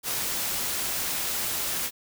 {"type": "noise", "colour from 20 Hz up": "white", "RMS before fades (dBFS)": -29, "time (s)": [0.03, 1.91], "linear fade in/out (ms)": 50, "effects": []}